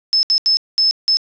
sine tone bursts at uneven times, 5230 Hz, E8, 15 cents flat, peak -11 dBFS, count 5, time 0.13-0.23 / 0.3-0.38 / 0.46-0.57 / 0.78-0.91 / 1.08-1.17 s, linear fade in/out 0 ms, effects resampled to 16000 Hz + 7-bit

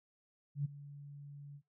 sine tone with ADSR envelope, 143.2 Hz, D3, 43 cents flat, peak -30 dBFS, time 0.55-1.62 s, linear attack 99 ms, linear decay 16 ms, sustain -17 dB, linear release 65 ms, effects noise-tail reverb RT60 0.2 s tail -25 dB re dry

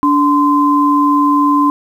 sine tone pair together, 290 / 1033.4 Hz, D4 / C6, -22 / -22 cents, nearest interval octave + minor seventh, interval 2200 cents, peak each -11 dBFS, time 0.03-1.7 s, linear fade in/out 0 ms, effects 7-bit

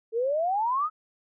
sine exponential sweep, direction up, 437 to 1300 Hz, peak -23 dBFS, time 0.12-0.9 s, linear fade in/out 50 ms, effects none

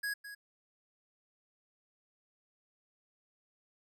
square tone with echo, 1661.2 Hz, G#6, in tune, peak -34 dBFS, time 0.03-0.14 s, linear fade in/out 10 ms, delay 210 ms, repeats 1, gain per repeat -11 dB, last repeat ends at 0.35 s, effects none

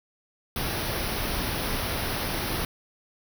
pink band-stop noise, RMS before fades -29 dBFS, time 0.56-2.65 s, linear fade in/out 2 ms, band 5900 to 9400 Hz, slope 96 dB/octave, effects none

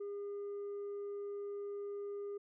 sine tone, 405.5 Hz, G#4, 41 cents flat, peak -37 dBFS, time 0-2.38 s, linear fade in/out 10 ms, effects tanh soft clip ceiling -39 dBFS

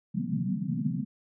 pink band-pass noise, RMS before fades -30 dBFS, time 0.14-1.05 s, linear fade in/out 20 ms, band 130 to 250 Hz, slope 96 dB/octave, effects none

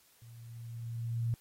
sine tone with level ramp, 116.54 Hz, A#2, in tune, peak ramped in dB -50 to -28 dBFS, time 0.22-1.34 s, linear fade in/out 0 ms, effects white hiss -65 dBFS RMS until 1.4 s + AAC 48 kbps

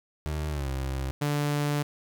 30% pulse tone with pitch glide, 76 to 66.55 Hz, D#2 to C2, -40 to +30 cents, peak -26 dBFS, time 0.26-1.11 s, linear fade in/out 0 ms, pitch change -230 cents, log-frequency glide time 0.5-0.68 s
sawtooth tone, 146.2 Hz, D3, 7 cents flat, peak -21 dBFS, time 1.21-1.83 s, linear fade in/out 10 ms
effects none

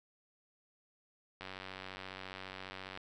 click train, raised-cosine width 0.3 ms, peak -28 dBFS, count 149, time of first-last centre 1.41-2.974 s, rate 94.6 Hz, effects none

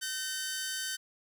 10% pulse tone pair together, 1533 / 1827 Hz, G6 / A#6, -39 / -35 cents, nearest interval minor third, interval 304 cents, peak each -26 / -32 dBFS, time 0.01-0.97 s, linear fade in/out 20 ms, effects none

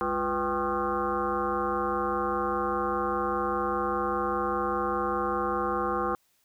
sine tone with frequency modulation, 785 Hz, G5, 2 cents sharp, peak -25 dBFS, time 0.01-6.15 s, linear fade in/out 0 ms, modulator 145 Hz, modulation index 3.8, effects white hiss -69 dBFS RMS until 6.44 s

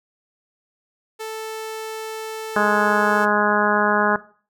sawtooth tone, 440 Hz, A4, in tune, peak -24 dBFS, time 1.19-3.26 s, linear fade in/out 20 ms
harmonic tone, 208.3 Hz, G#3, 5 cents sharp, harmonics 1 / 2 / 3 / 4 / 5 / 6 / 7 / 8, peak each -24 / -24 / -24 / -24 / -24 / -24 / -24 / -24 dBFS, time 2.56-4.16 s, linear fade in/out 2 ms
effects noise-tail reverb RT60 0.4 s tail -17 dB re dry

